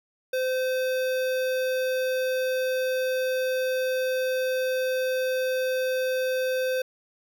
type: tone with notch filter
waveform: square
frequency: 515 Hz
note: C5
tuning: 28 cents flat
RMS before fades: -26 dBFS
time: 0.33-6.82 s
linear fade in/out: 5 ms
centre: 7800 Hz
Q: 1.3
effects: none